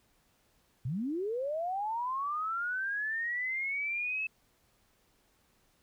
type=linear sweep; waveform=sine; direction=up; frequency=110 to 2617 Hz; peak=-31 dBFS; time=0.85-4.27 s; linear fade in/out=5 ms; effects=pink hiss -70 dBFS RMS until 5.82 s